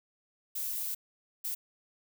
violet noise bursts at uneven times, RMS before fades -35 dBFS, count 2, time 0.55-0.95 / 1.44-1.55 s, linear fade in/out 10 ms, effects none

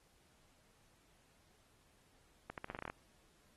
accelerating click train, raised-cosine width 0.5 ms, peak -28 dBFS, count 10, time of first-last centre 2.5-2.9 s, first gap 78 ms, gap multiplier 0.85, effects pink hiss -71 dBFS RMS until 3.56 s + AAC 32 kbps

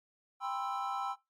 triangle chord, C major seventh, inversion second, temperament equal with one note detuned, 793.1 / 987.8 / 1046.5 / 1318.5 Hz, G5 / B5 / C6 / E6, +20 / 0 / 0 / 0 cents, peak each -35 / -40 / -40 / -36 dBFS, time 0.4-1.16 s, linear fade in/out 50 ms, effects noise-tail reverb RT60 0.2 s tail -18 dB re dry + MP3 64 kbps

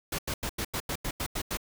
pink noise bursts, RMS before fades -32 dBFS, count 10, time 0.12-1.572 s, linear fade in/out 5 ms, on 66 ms, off 88 ms, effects none

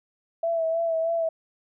sine tone with vibrato, 659.3 Hz, E5, in tune, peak -22 dBFS, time 0.43-1.29 s, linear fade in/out 5 ms, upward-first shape sine, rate 3.2 Hz, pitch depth 33 cents each way, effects none

